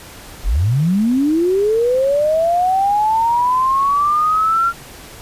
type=linear sweep; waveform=sine; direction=up; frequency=30.56 to 1387 Hz; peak=-12 dBFS; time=0.43-4.73 s; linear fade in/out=50 ms; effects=pink hiss -37 dBFS RMS until 5.21 s + resampled to 32000 Hz